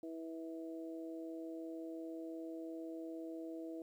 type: harmonic tone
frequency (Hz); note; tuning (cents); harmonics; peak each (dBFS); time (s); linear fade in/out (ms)
162.9; E3; -20; 2 / 3 / 4; -44 / -51 / -52; 0.03-3.82; 2
effects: 12-bit